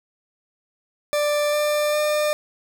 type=tone with pitch steps; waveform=40% pulse; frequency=590 / 595.5 / 601 Hz; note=D5 / D5 / D5; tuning=+8 / +24 / +40 cents; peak=-18 dBFS; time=1.13-2.33 s; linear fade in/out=0 ms; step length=400 ms; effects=none